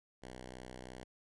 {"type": "tone", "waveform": "5% pulse", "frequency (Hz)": 63, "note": "B1", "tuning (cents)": 35, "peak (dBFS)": -36, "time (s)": [0.22, 1.04], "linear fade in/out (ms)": 10, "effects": ["resampled to 24000 Hz"]}